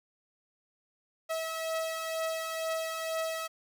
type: beating tone pair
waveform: sawtooth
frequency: 645 / 647.1 Hz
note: E5 / E5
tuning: -38 / -32 cents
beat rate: 2.1 Hz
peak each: -35 / -29 dBFS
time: 1.29-3.48 s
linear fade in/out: 20 ms
effects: none